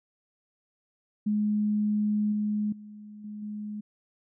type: tone with level steps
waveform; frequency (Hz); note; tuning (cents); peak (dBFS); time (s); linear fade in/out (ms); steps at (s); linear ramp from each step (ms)
sine; 210; G#3; +19; -23 / -25 / -42 / -36 / -33; 1.26-3.81; 10; 2.32 / 2.72 / 3.24 / 3.42; 5
effects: none